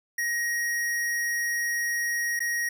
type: tone with dropouts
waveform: square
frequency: 1886 Hz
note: A#6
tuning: 20 cents sharp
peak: -26 dBFS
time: 0.18-2.69 s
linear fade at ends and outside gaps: 5 ms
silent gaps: 2.393-2.403 s
effects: 11-bit